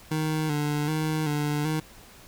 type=tone with vibrato; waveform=25% pulse; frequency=151.9 Hz; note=D#3; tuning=41 cents flat; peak=-21 dBFS; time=0.11-1.8 s; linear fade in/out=5 ms; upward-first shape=square; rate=1.3 Hz; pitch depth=46 cents each way; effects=pink hiss -50 dBFS RMS until 2.27 s